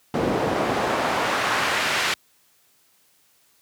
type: noise with band-pass filter sweep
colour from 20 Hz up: pink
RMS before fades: -23 dBFS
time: 0.14-2.14 s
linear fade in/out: 2 ms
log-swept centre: 360 to 2400 Hz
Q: 0.82
effects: white hiss -61 dBFS RMS until 3.61 s + high-pass 60 Hz 12 dB/octave